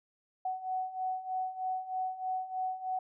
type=beating tone pair; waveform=sine; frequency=745 / 748.2 Hz; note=F#5 / F#5; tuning=+12 / +19 cents; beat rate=3.2 Hz; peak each=-38 / -34 dBFS; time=0.45-2.99 s; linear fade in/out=5 ms; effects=none